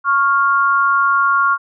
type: tone pair together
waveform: sine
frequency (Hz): 1104.8 / 1400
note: C#6 / F6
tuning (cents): -6 / +4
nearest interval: major third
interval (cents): 410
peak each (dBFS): -14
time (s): 0.04-1.58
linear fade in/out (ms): 50
effects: none